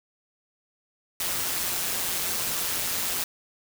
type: noise with amplitude modulation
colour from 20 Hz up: white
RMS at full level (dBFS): -26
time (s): 1.2-3.24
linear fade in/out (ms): 2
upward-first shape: sine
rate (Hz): 178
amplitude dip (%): 50
effects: none